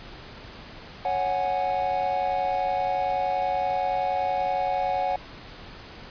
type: chord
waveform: triangle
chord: C# suspended fourth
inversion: none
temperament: equal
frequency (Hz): 554.4 / 740 / 830.6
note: C#5 / F#5 / G#5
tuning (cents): 0 / 0 / 0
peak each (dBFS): -28 / -23 / -28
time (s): 1.05-5.16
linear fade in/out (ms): 2
effects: pink hiss -43 dBFS RMS until 6.1 s + resampled to 11025 Hz